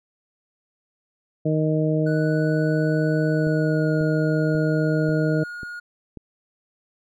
harmonic tone, 155.56 Hz, D#3, in tune, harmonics 1 / 2 / 3 / 4, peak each -21 / -24 / -26 / -27 dBFS, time 1.45-5.44 s, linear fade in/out 10 ms
triangle tone with pitch glide, 1480 to 1435.4 Hz, F#6 to F6, 0 to +47 cents, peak -30 dBFS, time 2.06-5.8 s, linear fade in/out 10 ms, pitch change -53 cents, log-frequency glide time 3.32-3.91 s
click train, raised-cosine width 3 ms, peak -24 dBFS, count 6, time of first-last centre 3.47-6.173 s, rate 1.85 Hz
effects none

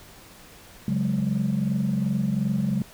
sine chord, C# suspended fourth, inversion none, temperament equal, 138.59 / 185 / 207.7 Hz, C#3 / F#3 / G#3, 0 / 0 / 0 cents, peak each -26 / -25 / -24 dBFS, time 0.88-2.82 s, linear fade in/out 2 ms, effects tanh soft clip ceiling -16 dBFS + pink hiss -48 dBFS RMS until 2.93 s

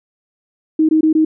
sine tone bursts, 314.4 Hz, D#4, 18 cents sharp, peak -9 dBFS, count 4, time 0.79-1.249 s, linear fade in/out 5 ms, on 99 ms, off 21 ms, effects none

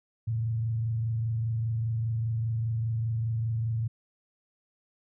sine tone with frequency modulation, 113.4 Hz, A#2, 47 cents flat, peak -26 dBFS, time 0.27-3.88 s, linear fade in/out 10 ms, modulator 25 Hz, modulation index 0.32, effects none

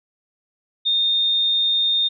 sine tone, 3655 Hz, A#7, 35 cents flat, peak -16 dBFS, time 0.85-2.09 s, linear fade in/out 20 ms, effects none

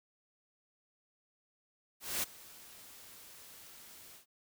white noise with ADSR envelope, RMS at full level -33 dBFS, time 2-4.26 s, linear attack 230 ms, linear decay 15 ms, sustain -21 dB, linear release 110 ms, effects none

